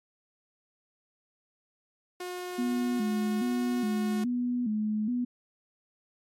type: tone with pitch glide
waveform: sawtooth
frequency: 360 to 363.6 Hz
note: F#4 to F#4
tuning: -47 to -30 cents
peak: -31 dBFS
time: 2.2-4.24 s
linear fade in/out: 5 ms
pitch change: +17 cents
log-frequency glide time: 2.6-3.53 s
type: tone with vibrato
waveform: sine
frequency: 228.9 Hz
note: A#3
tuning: 31 cents flat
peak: -26 dBFS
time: 2.58-5.25 s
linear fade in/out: 10 ms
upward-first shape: square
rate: 1.2 Hz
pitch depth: 120 cents each way
effects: MP3 64 kbps